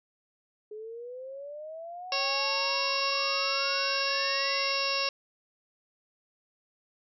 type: exponential sweep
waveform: sine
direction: up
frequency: 420 to 2217 Hz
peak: -38 dBFS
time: 0.71-4.77 s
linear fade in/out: 5 ms
type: harmonic tone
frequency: 550 Hz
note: C#5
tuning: 14 cents flat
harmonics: 1 / 2 / 3 / 4 / 5 / 6 / 7 / 8 / 9 / 10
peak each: -35 / -34 / -42 / -40 / -32 / -44 / -37 / -39 / -37 / -33 dBFS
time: 2.12-5.09 s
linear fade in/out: 2 ms
effects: none